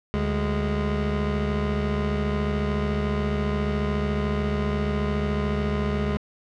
25% pulse tone pair together, 73.42 / 206.1 Hz, D2 / G#3, 0 / -13 cents, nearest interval octave + tritone, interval 1787 cents, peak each -22 dBFS, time 0.14-6.17 s, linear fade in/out 0 ms, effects low-pass 3000 Hz 12 dB/octave

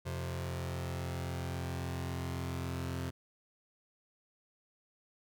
sawtooth tone pair together, 87.31 / 130.91 Hz, F2 / C3, 0 / +1 cents, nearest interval perfect fifth, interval 701 cents, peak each -34 / -35 dBFS, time 0.05-3.11 s, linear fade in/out 20 ms, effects none

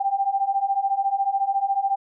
sine beating tone pair, 779 / 793 Hz, G5 / G5, -11 / +20 cents, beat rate 14 Hz, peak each -24 / -22 dBFS, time 0-1.96 s, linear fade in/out 10 ms, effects none

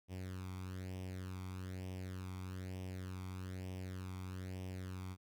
sawtooth tone with flanger, 92.8 Hz, F#2, 6 cents sharp, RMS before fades -45 dBFS, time 0.08-5.17 s, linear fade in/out 50 ms, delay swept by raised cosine 0.35 to 0.88 ms, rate 1.1 Hz, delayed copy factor +0.7, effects none

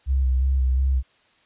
sine tone with vibrato, 65.41 Hz, C2, in tune, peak -17 dBFS, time 0.06-1.03 s, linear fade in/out 50 ms, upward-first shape square, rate 2.8 Hz, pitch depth 32 cents each way, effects white hiss -60 dBFS RMS until 1.45 s + resampled to 8000 Hz

